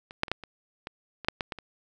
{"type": "clicks", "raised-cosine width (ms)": 0.3, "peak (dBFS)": [-26, -7, -24, -10, -25, -20, -23, -6, -13, -17, -25], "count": 11, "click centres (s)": [0.109, 0.234, 0.282, 0.316, 0.437, 0.871, 1.247, 1.285, 1.408, 1.522, 1.587], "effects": []}